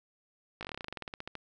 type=slowing click train; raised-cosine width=0.3 ms; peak=-23 dBFS; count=19; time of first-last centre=0.61-1.353 s; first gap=18 ms; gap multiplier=1.09; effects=none